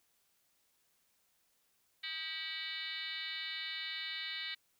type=tone with frequency modulation; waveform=sine; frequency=2959 Hz; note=F#7; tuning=1 cent flat; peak=-38 dBFS; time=2.03-4.55 s; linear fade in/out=10 ms; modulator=342 Hz; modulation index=3.6; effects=white hiss -75 dBFS RMS until 4.79 s